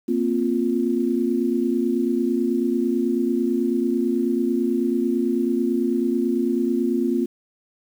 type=chord; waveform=sine; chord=Bb suspended second; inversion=none; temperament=just; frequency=233.1 / 262.2 / 349.6 Hz; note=Bb3 / C4 / F4; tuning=0 / +4 / +2 cents; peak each=-23 dBFS; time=0.08-7.26 s; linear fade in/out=10 ms; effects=8-bit